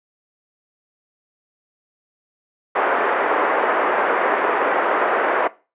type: band-pass noise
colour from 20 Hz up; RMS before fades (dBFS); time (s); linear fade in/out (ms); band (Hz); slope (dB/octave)
pink; -19; 2.75-5.48; 10; 400 to 1800; 24
effects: noise-tail reverb RT60 0.3 s tail -19 dB re dry + resampled to 8000 Hz